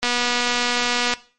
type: click train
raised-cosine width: 0.2 ms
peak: -4 dBFS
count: 270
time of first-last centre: 0.03-1.137 s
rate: 243 Hz
effects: noise-tail reverb RT60 0.4 s tail -18 dB re dry + MP3 48 kbps